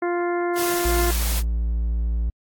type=harmonic tone; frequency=349.2 Hz; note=F4; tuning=in tune; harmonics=1 / 2 / 3 / 4 / 5 / 6; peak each=-22 / -28 / -32 / -34 / -36 / -38 dBFS; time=0.02-1.11 s; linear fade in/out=5 ms
type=noise; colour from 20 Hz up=white; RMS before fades=-28 dBFS; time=0.55-1.43 s; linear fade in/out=50 ms
type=tone; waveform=triangle; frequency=56.8 Hz; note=A#1; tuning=44 cents flat; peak=-18 dBFS; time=0.85-2.3 s; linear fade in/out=5 ms
effects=AAC 64 kbps